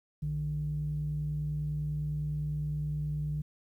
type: tone pair together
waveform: sine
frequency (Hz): 59.86 / 150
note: A#1 / D3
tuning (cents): +47 / +37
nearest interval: octave + major third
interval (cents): 1590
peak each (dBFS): -38 / -30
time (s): 0.22-3.42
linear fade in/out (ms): 10
effects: tanh soft clip ceiling -24 dBFS + 11-bit